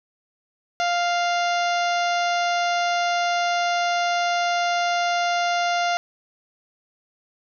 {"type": "harmonic tone", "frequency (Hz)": 698.5, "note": "F5", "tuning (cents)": 0, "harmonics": [1, 2, 3, 4, 5, 6, 7, 8, 9], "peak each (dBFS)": [-21, -27, -31, -33, -35, -37, -38, -39, -40], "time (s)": [0.8, 5.97], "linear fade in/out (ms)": 0, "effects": []}